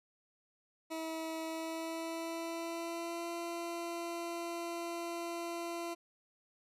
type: tone with pitch glide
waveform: 20% pulse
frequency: 322.7 to 340.3 Hz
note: E4 to F4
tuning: -37 to -45 cents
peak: -33 dBFS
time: 0.9-5.95 s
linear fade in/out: 20 ms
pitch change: +92 cents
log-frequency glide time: 1.44-3.3 s
effects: resampled to 32000 Hz